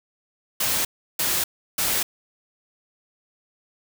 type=noise bursts; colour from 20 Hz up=white; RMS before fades=-23 dBFS; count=3; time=0.6-2.03 s; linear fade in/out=5 ms; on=250 ms; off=340 ms; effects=none